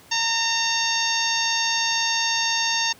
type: harmonic tone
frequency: 914 Hz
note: A#5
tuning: 34 cents flat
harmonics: 1 / 2 / 3 / 4 / 5 / 6 / 7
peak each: -28 / -28 / -28 / -28 / -28 / -28 / -28 dBFS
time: 0.11-2.93 s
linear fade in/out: 10 ms
effects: pink hiss -50 dBFS RMS until 2.99 s + high-pass 100 Hz 12 dB/octave